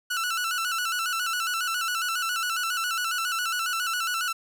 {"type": "tone with vibrato", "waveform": "sawtooth", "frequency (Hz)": 1401, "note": "F6", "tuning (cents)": 5, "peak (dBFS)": -22, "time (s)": [0.1, 4.33], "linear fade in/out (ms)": 10, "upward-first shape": "square", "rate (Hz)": 7.3, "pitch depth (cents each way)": 80, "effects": []}